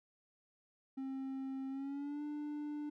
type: tone with pitch glide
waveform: triangle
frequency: 267 to 296.3 Hz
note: C4 to D4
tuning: +35 to +15 cents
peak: -37 dBFS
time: 0.97-2.9 s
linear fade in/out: 10 ms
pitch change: +180 cents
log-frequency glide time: 1.69-2.23 s
effects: none